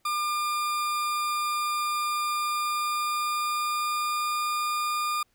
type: tone with pitch glide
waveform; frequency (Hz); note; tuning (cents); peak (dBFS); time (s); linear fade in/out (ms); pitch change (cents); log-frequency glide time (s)
40% pulse; 1202 to 1209.7; D6 to D#6; +40 to -49; -25; 0.05-5.23; 5; +11; 2.27-4.47
effects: pink hiss -70 dBFS RMS until 5.34 s